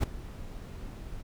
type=noise with ADSR envelope; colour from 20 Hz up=brown; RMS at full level=-22 dBFS; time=0-1.23 s; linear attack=33 ms; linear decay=10 ms; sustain=-19 dB; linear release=24 ms; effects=none